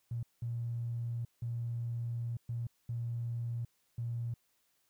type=tone bursts at uneven times; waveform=triangle; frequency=117.9 Hz; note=A#2; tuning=20 cents sharp; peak=-30 dBFS; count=6; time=0.11-0.23 / 0.42-1.25 / 1.42-2.37 / 2.49-2.67 / 2.89-3.65 / 3.98-4.34 s; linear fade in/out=5 ms; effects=tanh soft clip ceiling -32 dBFS + white hiss -75 dBFS RMS until 4.89 s